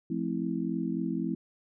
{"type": "chord", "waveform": "sine", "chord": "F major seventh", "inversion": "none", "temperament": "just", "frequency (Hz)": [174.61, 218.3, 261.9, 327.4], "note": ["F3", "A3", "C4", "E4"], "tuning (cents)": [0, -13, 2, -12], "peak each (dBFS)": -34, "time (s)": [0.1, 1.35], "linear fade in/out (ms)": 5, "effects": []}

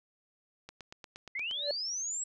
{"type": "click train", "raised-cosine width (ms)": 0.2, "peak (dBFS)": -28, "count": 8, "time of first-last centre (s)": [0.69, 1.512], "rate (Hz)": 8.52}
{"type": "linear sweep", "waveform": "sine", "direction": "up", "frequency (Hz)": [1998, 7800], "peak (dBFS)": -33, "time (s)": [1.35, 2.24], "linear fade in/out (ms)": 5}
{"type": "tone with exponential growth", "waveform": "triangle", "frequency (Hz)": 578, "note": "D5", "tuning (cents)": -28, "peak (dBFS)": -25, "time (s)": [1.53, 1.71], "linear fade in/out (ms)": 2, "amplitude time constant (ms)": 38}
{"effects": []}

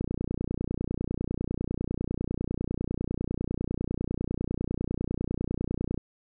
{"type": "click train", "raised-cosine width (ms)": 3, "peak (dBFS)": -17, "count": 180, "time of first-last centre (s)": [0.01, 5.977], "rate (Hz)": 30, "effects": []}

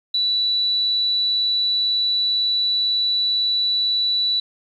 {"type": "tone", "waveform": "sine", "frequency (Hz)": 3951, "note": "B7", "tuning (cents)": 0, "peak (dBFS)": -17, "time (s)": [0.14, 4.4], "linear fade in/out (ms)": 5, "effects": ["9-bit"]}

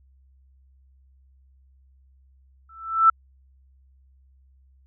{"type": "tone with exponential growth", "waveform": "sine", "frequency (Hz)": 1327, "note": "E6", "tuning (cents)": 11, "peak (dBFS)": -9, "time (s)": [2.69, 3.1], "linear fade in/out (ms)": 5, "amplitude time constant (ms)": 88, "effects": ["added 66 Hz sine -54 dBFS peak until 4.86 s"]}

